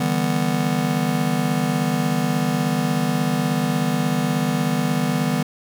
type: chord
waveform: square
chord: E minor seventh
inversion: third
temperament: just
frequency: 148.33 / 164.81 / 197.78 / 247.2 Hz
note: D3 / E3 / G3 / B3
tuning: +18 / 0 / +16 / +2 cents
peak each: -26 / -25 / -26 / -24 dBFS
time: 0-5.43 s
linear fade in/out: 5 ms
effects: 9-bit